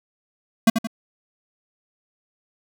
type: tone with echo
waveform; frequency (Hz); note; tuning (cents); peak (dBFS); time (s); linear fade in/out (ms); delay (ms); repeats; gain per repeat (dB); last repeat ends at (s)
square; 224.8; A3; +37; -11; 0.67-0.7; 5; 86; 2; -7; 0.872
effects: none